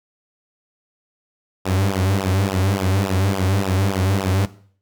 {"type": "tone with flanger", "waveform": "sawtooth", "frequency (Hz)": 96, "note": "G2", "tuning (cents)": -36, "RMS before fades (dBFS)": -19, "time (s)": [1.65, 4.46], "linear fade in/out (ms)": 10, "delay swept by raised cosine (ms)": [0.46, 6.36], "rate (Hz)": 3.5, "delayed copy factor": -1, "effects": ["noise-tail reverb RT60 0.5 s tail -17 dB re dry"]}